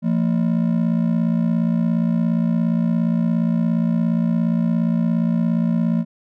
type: ring-modulated tone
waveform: triangle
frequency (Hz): 199.8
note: G3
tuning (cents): +33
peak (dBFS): -11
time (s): 0.02-6.05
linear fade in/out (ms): 50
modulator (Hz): 28.6
effects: none